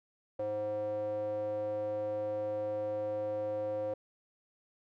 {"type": "tone with band-pass filter", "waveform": "square", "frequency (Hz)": 105.5, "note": "G#2", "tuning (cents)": 28, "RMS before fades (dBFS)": -35, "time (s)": [0.39, 3.94], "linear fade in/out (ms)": 5, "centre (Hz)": 560, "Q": 9.7, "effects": []}